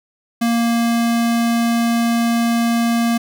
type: tone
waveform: square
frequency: 233.1 Hz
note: A#3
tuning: in tune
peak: -15 dBFS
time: 0.41-3.18 s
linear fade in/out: 10 ms
effects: none